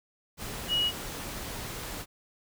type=tone in noise; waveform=sine; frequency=2906 Hz; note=F#7; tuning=32 cents flat; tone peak=-24 dBFS; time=0.68-0.92 s; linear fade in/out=50 ms; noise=pink; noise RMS=-38 dBFS; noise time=0.37-2.06 s; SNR=+11 dB; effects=none